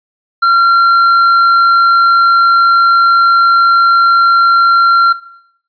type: tone with tanh clipping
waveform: triangle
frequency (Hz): 1373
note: F6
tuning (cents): -30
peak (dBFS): -7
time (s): 0.42-5.13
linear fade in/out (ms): 10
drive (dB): 10
effects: noise-tail reverb RT60 0.7 s tail -17 dB re dry + resampled to 11025 Hz